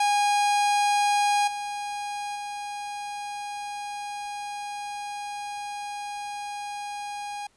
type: tone with level steps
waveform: 45% pulse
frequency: 820 Hz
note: G#5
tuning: 22 cents flat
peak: -20 / -30 / -32 dBFS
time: 0-7.47 s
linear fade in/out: 5 ms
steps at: 1.47 / 2.35 s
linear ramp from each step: 10 ms
effects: pink hiss -64 dBFS RMS until 7.56 s + resampled to 24000 Hz